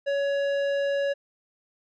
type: tone with tanh clipping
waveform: sine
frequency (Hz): 561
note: C#5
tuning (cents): +21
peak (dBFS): -25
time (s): 0.06-1.14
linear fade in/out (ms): 20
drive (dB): 13
effects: none